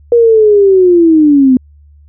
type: linear sweep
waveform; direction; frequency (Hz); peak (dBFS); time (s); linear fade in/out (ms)
sine; down; 478.5 to 250.6; -3; 0.12-1.57; 2
effects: added 73 Hz sine -38 dBFS peak until 2.08 s